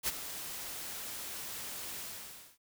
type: noise with ADSR envelope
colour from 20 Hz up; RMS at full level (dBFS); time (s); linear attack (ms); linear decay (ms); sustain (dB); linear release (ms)
white; -30; 0.03-2.58; 50; 25; -12; 580
effects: none